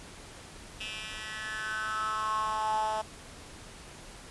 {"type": "tone with high-pass filter sweep", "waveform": "10% pulse", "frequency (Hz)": 216.6, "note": "A3", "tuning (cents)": -27, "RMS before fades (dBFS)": -33, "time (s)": [0.8, 3.02], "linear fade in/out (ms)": 10, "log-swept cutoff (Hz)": [2600, 740], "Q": 7, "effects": ["pink hiss -48 dBFS RMS until 4.3 s", "resampled to 24000 Hz"]}